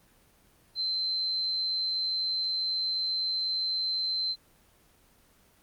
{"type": "tone", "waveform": "sine", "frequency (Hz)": 4094, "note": "C8", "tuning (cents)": -38, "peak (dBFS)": -27, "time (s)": [0.75, 4.36], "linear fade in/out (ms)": 50, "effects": ["pink hiss -62 dBFS RMS until 5.62 s", "Opus 24 kbps"]}